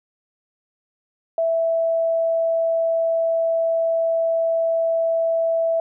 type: tone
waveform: sine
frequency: 659.3 Hz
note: E5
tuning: in tune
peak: -17 dBFS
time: 1.38-5.8 s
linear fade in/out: 2 ms
effects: none